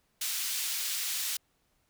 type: high-pass noise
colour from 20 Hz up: pink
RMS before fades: -33 dBFS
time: 0.21-1.37 s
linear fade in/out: 5 ms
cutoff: 3300 Hz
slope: 12 dB/octave
effects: pink hiss -73 dBFS RMS until 1.89 s